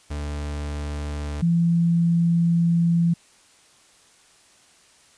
40% pulse / sine tone pair in turn, 73.42 / 169.26 Hz, D2 / E3, 0 / +46 cents, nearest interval octave + major second, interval 1446 cents, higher second, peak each -26 / -16 dBFS, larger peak second, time 0.1-1.42 / 1.42-3.14 s, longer second, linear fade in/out 10 ms, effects white hiss -55 dBFS RMS until 5.17 s + resampled to 22050 Hz

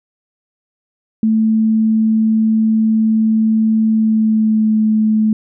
sine tone with pitch glide, 220.2 to 216.8 Hz, A3 to A3, +2 to -25 cents, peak -10 dBFS, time 1.23-5.33 s, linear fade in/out 2 ms, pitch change -27 cents, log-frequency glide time 3.9-4.76 s, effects none

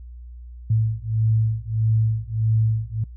sine beating tone pair, 110 / 111.6 Hz, A2 / A2, 0 / +25 cents, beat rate 1.6 Hz, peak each -21 dBFS, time 0.7-3.04 s, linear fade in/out 5 ms, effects noise-tail reverb RT60 0.2 s tail -25 dB re dry + added 60 Hz sine -36 dBFS peak until 3.16 s

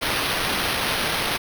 white noise with sample-and-hold, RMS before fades -24 dBFS, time 0.01-1.38 s, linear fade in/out 20 ms, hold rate 7350 Hz, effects none

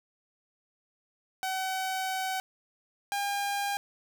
sawtooth tone pair in turn, 757 / 805.4 Hz, F#5 / G5, +39 / +47 cents, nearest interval minor second, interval 108 cents, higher second, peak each -26 / -25 dBFS, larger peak second, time 1.43-2.4 / 3.12-3.77 s, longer first, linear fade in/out 0 ms, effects none

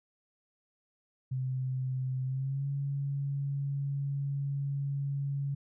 sine tone with pitch glide, 129.8 to 139.92 Hz, C3 to C#3, -13 to +17 cents, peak -30 dBFS, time 1.31-5.55 s, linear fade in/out 10 ms, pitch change +130 cents, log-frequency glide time 2.24-2.67 s, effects none

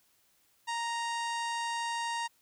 harmonic tone, 932.3 Hz, A#5, in tune, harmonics 1 / 2 / 3 / 4 / 5 / 6 / 7 / 8 / 9 / 10, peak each -33 / -39 / -43 / -45 / -47 / -49 / -50 / -51 / -52 / -53 dBFS, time 0.67-2.28 s, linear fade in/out 20 ms, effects white hiss -69 dBFS RMS until 2.41 s

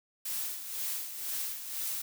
blue noise with tremolo, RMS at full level -34 dBFS, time 0.25-2.02 s, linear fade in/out 5 ms, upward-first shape sine, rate 2 Hz, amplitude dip 60%, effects none

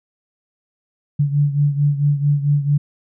sine beating tone pair, 143.6 / 148.1 Hz, D3 / D3, -39 / +15 cents, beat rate 4.5 Hz, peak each -15 / -20 dBFS, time 1.19-2.78 s, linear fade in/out 10 ms, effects none

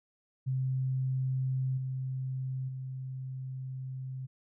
sine tone with level steps, 130.81 Hz, C3, in tune, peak -28 / -32 / -36 dBFS, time 0.46-4.27 s, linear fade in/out 20 ms, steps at 1.77 / 2.68 s, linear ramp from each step 10 ms, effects none

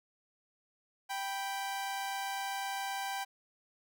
sawtooth tone pair together, 784 / 986.9 Hz, G5 / B5, 0 / -2 cents, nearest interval major third, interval 398 cents, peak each -32 / -39 dBFS, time 1.09-3.25 s, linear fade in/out 20 ms, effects none

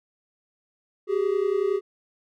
triangle tone pair together, 381 / 411.9 Hz, G4 / G#4, -49 / -14 cents, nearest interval minor second, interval 135 cents, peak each -22 dBFS, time 1.07-1.81 s, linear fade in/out 50 ms, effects none

